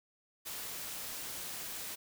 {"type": "noise", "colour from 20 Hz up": "white", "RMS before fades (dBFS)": -42, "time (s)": [0.45, 1.96], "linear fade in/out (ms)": 20, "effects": []}